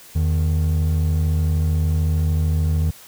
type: tone pair together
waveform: triangle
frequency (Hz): 82.04 / 155.4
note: E2 / D#3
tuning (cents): -8 / -2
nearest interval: major seventh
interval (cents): 1106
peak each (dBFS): -15 / -21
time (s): 0.15-2.91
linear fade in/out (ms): 10
effects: white hiss -44 dBFS RMS until 3.07 s